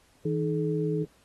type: tone cluster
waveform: sine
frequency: 160.1 / 309.5 / 428.5 Hz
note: D#3 / D#4 / A4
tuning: +50 / -9 / -46 cents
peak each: -28 / -32 / -29 dBFS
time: 0.25-1.05 s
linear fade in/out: 5 ms
effects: pink hiss -63 dBFS RMS until 1.24 s + AAC 32 kbps